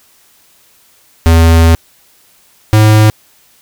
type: tone pair in turn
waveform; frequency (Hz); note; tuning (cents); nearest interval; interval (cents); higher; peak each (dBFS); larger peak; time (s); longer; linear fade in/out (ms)
square; 82.41 / 107.72; E2 / A2; 0 / -36; perfect fourth; 464; second; -4; neither; 1.26-1.75 / 2.73-3.1; first; 0
effects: white hiss -48 dBFS RMS until 3.61 s